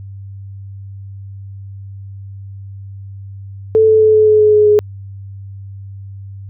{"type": "tone with pitch steps", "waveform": "sine", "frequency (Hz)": [439.6, 436.6, 433.5, 430.6, 427.6, 424.6, 421.7, 418.8], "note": ["A4", "A4", "A4", "A4", "A4", "G#4", "G#4", "G#4"], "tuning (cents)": [-2, -13, -26, -37, -49, 38, 26, 15], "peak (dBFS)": -6, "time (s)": [3.75, 4.79], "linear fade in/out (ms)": 0, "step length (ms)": 130, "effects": ["added 98 Hz sine -28 dBFS peak until 6.49 s"]}